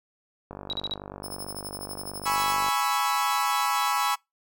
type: click train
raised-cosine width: 1 ms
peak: -23 dBFS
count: 108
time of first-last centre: 0.51-2.685 s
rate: 49.2 Hz
type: tone bursts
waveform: sine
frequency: 3877 Hz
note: B7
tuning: 33 cents flat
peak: -27 dBFS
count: 4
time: 0.7-0.938 s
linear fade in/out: 0 ms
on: 28 ms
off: 42 ms
type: tone with tremolo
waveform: 15% pulse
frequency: 5220 Hz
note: E8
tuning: 18 cents flat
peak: -28 dBFS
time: 1.23-2.55 s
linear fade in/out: 20 ms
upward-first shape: sine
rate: 12 Hz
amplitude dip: 90%
type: chord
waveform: 40% pulse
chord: C# minor seventh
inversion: second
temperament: equal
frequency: 830.6 / 987.8 / 1108.7 / 1318.5 Hz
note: G#5 / B5 / C#6 / E6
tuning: 0 / 0 / 0 / 0 cents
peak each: -28 dBFS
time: 2.25-4.16 s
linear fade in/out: 20 ms
effects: noise-tail reverb RT60 0.2 s tail -26 dB re dry